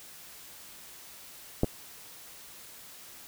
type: clicks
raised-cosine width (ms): 2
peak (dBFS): -10 / -16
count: 2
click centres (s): 1.634 / 1.644
effects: white hiss -49 dBFS RMS until 3.27 s